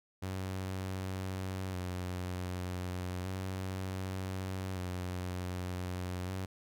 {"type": "tone with vibrato", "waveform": "sawtooth", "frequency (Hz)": 92.5, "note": "F#2", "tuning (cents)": 0, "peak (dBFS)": -32, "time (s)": [0.22, 6.46], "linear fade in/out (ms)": 10, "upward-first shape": "square", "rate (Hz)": 0.33, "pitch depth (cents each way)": 34, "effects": []}